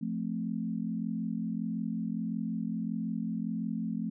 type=chord; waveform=sine; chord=F major; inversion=none; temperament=equal; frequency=174.61 / 220 / 261.6 Hz; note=F3 / A3 / C4; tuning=0 / 0 / 0 cents; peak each=-36 / -33 / -38 dBFS; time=0.01-4.1 s; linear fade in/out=10 ms; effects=none